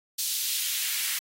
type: noise with high-pass filter sweep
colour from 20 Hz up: white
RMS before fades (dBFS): -29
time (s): 0.18-1.19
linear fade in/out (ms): 10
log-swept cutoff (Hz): 4200 to 1900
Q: 1.3
effects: AAC 48 kbps